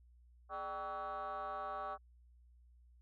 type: tone with frequency modulation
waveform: sine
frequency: 953 Hz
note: A#5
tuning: 38 cents sharp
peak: -38 dBFS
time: 0.49-1.98 s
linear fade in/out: 50 ms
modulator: 178 Hz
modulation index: 2.2
effects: tanh soft clip ceiling -37 dBFS + added 60 Hz sine -61 dBFS peak until 3.01 s